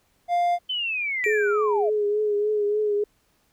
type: tone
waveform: triangle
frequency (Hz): 700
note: F5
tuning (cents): +4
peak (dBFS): -17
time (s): 0.28-0.59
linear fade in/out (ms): 50
type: linear sweep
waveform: sine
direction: down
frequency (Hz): 3080 to 592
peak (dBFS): -24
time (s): 0.69-1.9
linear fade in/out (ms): 10
type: tone with exponential decay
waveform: triangle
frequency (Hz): 2349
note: D7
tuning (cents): 0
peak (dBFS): -21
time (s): 1.24-1.89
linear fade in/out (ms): 0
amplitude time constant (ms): 140
type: tone with vibrato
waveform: sine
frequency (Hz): 418.5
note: G#4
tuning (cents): +13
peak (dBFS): -20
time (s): 1.26-3.04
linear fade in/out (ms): 5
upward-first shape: triangle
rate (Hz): 3.4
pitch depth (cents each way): 46
effects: pink hiss -66 dBFS RMS until 3.52 s